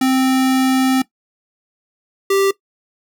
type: tone pair in turn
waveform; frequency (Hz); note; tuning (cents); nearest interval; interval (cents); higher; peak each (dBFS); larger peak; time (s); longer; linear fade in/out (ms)
square; 261.6 / 392; C4 / G4; 0 / 0; perfect fifth; 700; second; -13; neither; 0.01-1.02 / 2.3-2.51; first; 5
effects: noise-tail reverb RT60 0.1 s tail -18 dB re dry